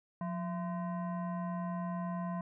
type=tone with frequency modulation; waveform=sine; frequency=178.1 Hz; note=F3; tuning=34 cents sharp; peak=-34 dBFS; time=0.21-2.41 s; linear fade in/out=2 ms; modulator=851 Hz; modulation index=0.77; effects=none